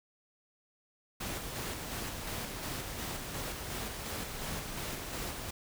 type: noise with tremolo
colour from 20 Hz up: pink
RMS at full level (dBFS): -38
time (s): 1.2-5.51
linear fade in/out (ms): 10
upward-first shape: square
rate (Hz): 2.8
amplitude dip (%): 30
effects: none